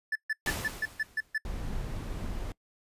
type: tone bursts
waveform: triangle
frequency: 1748 Hz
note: A6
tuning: 12 cents flat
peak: -25 dBFS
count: 8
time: 0.12-1.38 s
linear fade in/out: 5 ms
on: 35 ms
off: 140 ms
type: noise with exponential decay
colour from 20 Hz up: pink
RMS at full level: -31 dBFS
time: 0.46-1.38 s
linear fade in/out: 2 ms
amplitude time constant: 200 ms
type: noise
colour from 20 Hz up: brown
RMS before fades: -35 dBFS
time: 1.45-2.52 s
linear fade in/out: 2 ms
effects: noise-tail reverb RT60 0.1 s tail -21 dB re dry + resampled to 32000 Hz